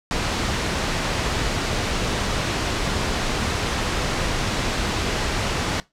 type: noise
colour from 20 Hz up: pink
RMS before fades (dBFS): -23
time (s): 0.11-5.8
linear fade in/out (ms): 0
effects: noise-tail reverb RT60 0.2 s tail -20 dB re dry + low-pass 6000 Hz 12 dB/octave